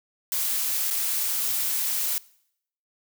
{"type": "noise with dropouts", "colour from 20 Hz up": "blue", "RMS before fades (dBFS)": -26, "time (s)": [0.32, 2.18], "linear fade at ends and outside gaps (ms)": 1, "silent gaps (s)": [0.903, 0.909], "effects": ["noise-tail reverb RT60 0.7 s tail -22 dB re dry"]}